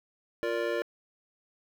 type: chord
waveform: square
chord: Bb major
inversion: second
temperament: just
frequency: 349.6 / 466.2 / 582.7 Hz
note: F4 / Bb4 / D5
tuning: +2 / 0 / -14 cents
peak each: -34 / -33 / -33 dBFS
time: 0.43-0.82 s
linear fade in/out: 0 ms
effects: low-pass 3000 Hz 12 dB/octave + 9-bit